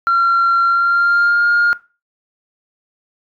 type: tone with pitch glide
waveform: sine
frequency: 1371 to 1416.1 Hz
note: F6 to F6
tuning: -32 to +24 cents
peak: -9 dBFS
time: 0.07-1.73 s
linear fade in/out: 0 ms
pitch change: +56 cents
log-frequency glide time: 0.63-1.49 s
effects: noise-tail reverb RT60 0.3 s tail -19 dB re dry + tanh soft clip ceiling -8 dBFS